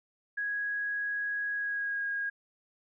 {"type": "tone with pitch glide", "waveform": "sine", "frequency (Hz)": [1659, 1635.2], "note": ["G#6", "G#6"], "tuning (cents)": [-2, -27], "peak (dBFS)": -30, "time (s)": [0.37, 2.3], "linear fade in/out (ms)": 10, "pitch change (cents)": -25, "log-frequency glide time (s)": [1.53, 2.05], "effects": []}